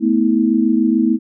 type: chord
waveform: sine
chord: A suspended second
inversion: none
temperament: equal with one note detuned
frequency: 220 / 246.9 / 322.1 Hz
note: A3 / B3 / E4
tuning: 0 / 0 / -40 cents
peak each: -16 dBFS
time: 0-1.19 s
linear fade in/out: 50 ms
effects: none